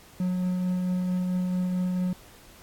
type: tone with tremolo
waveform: triangle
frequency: 181.9 Hz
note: F#3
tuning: 29 cents flat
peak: -21 dBFS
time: 0.2-2.13 s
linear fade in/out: 2 ms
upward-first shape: triangle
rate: 4.5 Hz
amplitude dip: 25%
effects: pink hiss -52 dBFS RMS until 2.62 s + AAC 64 kbps